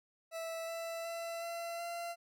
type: tone with pitch steps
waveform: 40% pulse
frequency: 657 / 663.9 / 670.8 / 677.8 / 684.9 Hz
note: E5 / E5 / E5 / E5 / F5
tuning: -6 / +12 / +30 / +48 / -34 cents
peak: -38 dBFS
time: 0.31-2.16 s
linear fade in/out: 50 ms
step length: 370 ms
effects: none